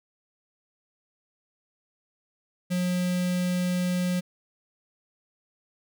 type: tone with notch filter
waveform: square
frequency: 180 Hz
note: F#3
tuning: 47 cents flat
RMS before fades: -26 dBFS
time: 2.7-4.21 s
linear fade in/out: 20 ms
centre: 1000 Hz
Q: 0.97
effects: none